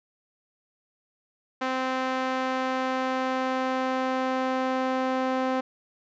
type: tone with band-pass filter sweep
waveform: sawtooth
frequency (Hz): 259.7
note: C4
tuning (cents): -13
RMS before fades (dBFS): -27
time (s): 1.61-5.61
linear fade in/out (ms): 10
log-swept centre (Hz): 1200 to 730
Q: 0.74
effects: resampled to 16000 Hz